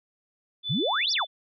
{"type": "tone", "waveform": "sine", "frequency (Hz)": 3493, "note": "A7", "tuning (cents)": -13, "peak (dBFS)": -28, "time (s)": [0.63, 1.27], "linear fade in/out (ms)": 50}
{"type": "exponential two-way sweep", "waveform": "sine", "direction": "up then down", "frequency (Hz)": [112.1, 5790, 549], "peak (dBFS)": -24, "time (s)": [0.69, 1.25], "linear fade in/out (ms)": 20, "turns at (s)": 1.12}
{"effects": []}